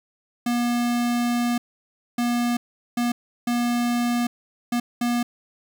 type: tone bursts at uneven times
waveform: square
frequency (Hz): 240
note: B3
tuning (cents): -49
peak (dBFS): -21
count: 6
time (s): 0.46-1.58 / 2.18-2.57 / 2.97-3.12 / 3.47-4.27 / 4.72-4.8 / 5.01-5.23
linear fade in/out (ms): 5
effects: 10-bit